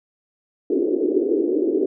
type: band-pass noise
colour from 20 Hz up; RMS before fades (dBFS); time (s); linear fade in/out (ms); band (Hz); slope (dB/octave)
white; -20; 0.7-1.86; 5; 300 to 420; 48
effects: none